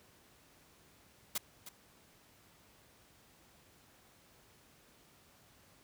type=noise with echo; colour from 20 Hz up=white; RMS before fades=-35 dBFS; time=1.35-1.38 s; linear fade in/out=5 ms; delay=310 ms; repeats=1; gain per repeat=-13 dB; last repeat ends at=1.69 s; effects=pink hiss -64 dBFS RMS until 5.83 s + high-pass 60 Hz 12 dB/octave